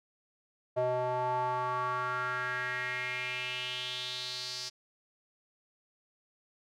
square tone with band-pass filter sweep, 125.7 Hz, B2, 31 cents sharp, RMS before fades -34 dBFS, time 0.76-4.7 s, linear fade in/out 20 ms, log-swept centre 640 to 5100 Hz, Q 4.4, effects none

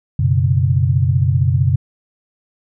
sine chord, F# suspended fourth, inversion none, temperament just, 92.5 / 123.33 / 138.75 Hz, F#2 / B2 / C#3, 0 / -2 / +2 cents, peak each -16 dBFS, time 0.19-1.76 s, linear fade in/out 5 ms, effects none

